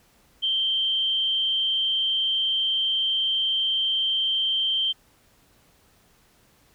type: tone with amplitude modulation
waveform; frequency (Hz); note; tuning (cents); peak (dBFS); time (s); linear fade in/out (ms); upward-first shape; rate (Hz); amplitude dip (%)
sine; 3136; G7; 0; -19; 0.42-4.93; 20; sine; 200; 40
effects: pink hiss -60 dBFS RMS until 6.74 s